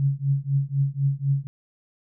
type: tone with tremolo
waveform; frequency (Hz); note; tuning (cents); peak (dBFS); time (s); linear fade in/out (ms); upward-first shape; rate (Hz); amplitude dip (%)
sine; 138.59; C#3; 0; -16; 0-1.47; 0; triangle; 4; 100
effects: none